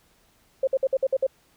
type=tone bursts; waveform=sine; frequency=532 Hz; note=C5; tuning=29 cents sharp; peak=-18 dBFS; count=7; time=0.63-1.267 s; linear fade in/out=5 ms; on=43 ms; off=56 ms; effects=pink hiss -62 dBFS RMS until 1.56 s